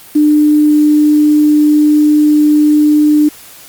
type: tone with quantisation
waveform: sine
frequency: 299.8 Hz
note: D4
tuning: 36 cents sharp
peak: -5 dBFS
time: 0.15-3.29 s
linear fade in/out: 10 ms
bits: 5
effects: white hiss -36 dBFS RMS until 3.68 s + Opus 32 kbps